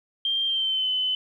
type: tone with pitch glide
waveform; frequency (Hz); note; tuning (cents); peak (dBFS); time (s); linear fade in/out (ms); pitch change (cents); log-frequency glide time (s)
sine; 3177 to 3030; G7 to F#7; +23 to +40; -22; 0.25-1.15; 2; -83; 0.45-0.89
effects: 10-bit